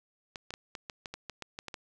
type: clicks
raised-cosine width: 0.2 ms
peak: -22 dBFS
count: 12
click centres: 0.358 / 0.506 / 0.539 / 0.752 / 0.898 / 1.058 / 1.14 / 1.297 / 1.423 / 1.589 / 1.683 / 1.742 s
effects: none